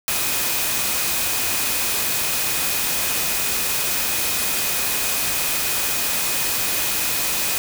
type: tone in noise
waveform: sine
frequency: 2500 Hz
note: D#7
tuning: 8 cents sharp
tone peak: -32 dBFS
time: 0.08-7.58 s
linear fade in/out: 0 ms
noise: white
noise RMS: -22 dBFS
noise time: 0.08-7.58 s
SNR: -13 dB
effects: none